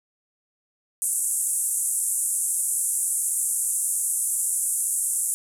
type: band-pass noise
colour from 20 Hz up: pink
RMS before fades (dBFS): -25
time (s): 1.02-5.34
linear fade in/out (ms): 0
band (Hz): 8000 to 11000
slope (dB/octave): 48
effects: none